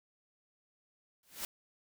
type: noise with exponential growth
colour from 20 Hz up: white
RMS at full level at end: -35 dBFS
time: 1.23-1.45 s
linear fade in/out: 2 ms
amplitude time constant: 47 ms
effects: none